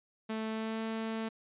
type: tone with pitch glide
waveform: sawtooth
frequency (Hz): 220 to 222.8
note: A3 to A3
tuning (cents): 0 to +22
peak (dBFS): -30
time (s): 0.29-1.29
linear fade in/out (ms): 10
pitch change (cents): +22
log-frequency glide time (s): 0.5-0.82
effects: resampled to 8000 Hz